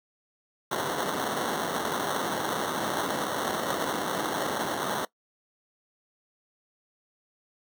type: noise with sample-and-hold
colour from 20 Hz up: blue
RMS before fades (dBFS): -29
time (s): 0.71-5.05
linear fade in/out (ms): 5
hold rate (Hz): 2450
effects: noise-tail reverb RT60 0.1 s tail -20 dB re dry + high-pass 200 Hz 12 dB/octave